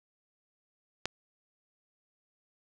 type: click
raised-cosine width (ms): 0.2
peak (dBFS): -13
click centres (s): 1.056
effects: none